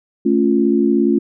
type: chord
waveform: sine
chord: A augmented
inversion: none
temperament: equal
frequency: 220 / 277.2 / 349.2 Hz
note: A3 / C#4 / E#4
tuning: 0 / 0 / 0 cents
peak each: -16 dBFS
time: 0.25-1.19 s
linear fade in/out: 10 ms
effects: none